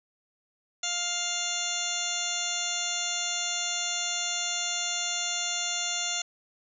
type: harmonic tone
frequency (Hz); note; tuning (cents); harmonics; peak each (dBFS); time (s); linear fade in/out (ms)
700; F5; +4; 1 / 2 / 3 / 4 / 5 / 6 / 8 / 9 / 10; -40 / -40 / -40 / -35 / -35 / -38 / -39 / -36 / -34; 0.83-6.22; 5
effects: none